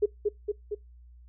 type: tone with echo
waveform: sine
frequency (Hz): 416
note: G#4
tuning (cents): +3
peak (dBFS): -19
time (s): 0.02-0.06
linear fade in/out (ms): 10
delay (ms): 230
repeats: 3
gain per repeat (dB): -3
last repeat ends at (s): 0.75
effects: noise-tail reverb RT60 0.2 s tail -25 dB re dry + added 60 Hz sine -49 dBFS peak until 1.28 s